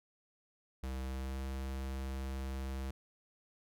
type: tone with pitch glide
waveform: square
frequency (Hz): 65.41 to 66.48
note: C2 to C2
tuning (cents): 0 to +28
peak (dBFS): -38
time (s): 0.83-2.91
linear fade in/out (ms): 5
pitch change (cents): +28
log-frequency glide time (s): 1.02-1.4
effects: none